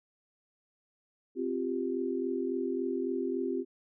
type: chord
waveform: sine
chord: C suspended fourth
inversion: none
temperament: just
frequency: 261.6 / 348.8 / 392.4 Hz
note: C4 / F4 / G4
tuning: 0 / -2 / +2 cents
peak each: -34 dBFS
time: 1.35-3.65 s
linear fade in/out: 50 ms
effects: none